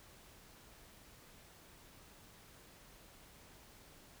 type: silence
effects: pink hiss -60 dBFS RMS until 4.2 s